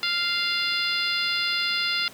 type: harmonic tone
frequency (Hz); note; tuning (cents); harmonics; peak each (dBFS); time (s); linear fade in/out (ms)
697; F5; -4; 2 / 3 / 4 / 5 / 6 / 7; -30 / -30 / -30 / -30 / -30 / -30; 0.03-2.08; 0
effects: pink hiss -46 dBFS RMS until 2.13 s + high-pass 150 Hz 12 dB/octave